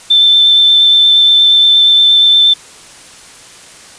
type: tone with vibrato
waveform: sine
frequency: 3544 Hz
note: A7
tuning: 12 cents sharp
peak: -4 dBFS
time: 0.1-2.54 s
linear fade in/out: 10 ms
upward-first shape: triangle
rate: 8.5 Hz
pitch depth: 11 cents each way
effects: white hiss -36 dBFS RMS until 3.98 s + resampled to 22050 Hz